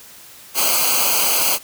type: noise with comb filter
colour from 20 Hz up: white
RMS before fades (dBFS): -17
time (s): 0.54-1.59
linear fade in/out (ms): 50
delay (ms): 0.55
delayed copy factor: -1
effects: white hiss -42 dBFS RMS until 1.63 s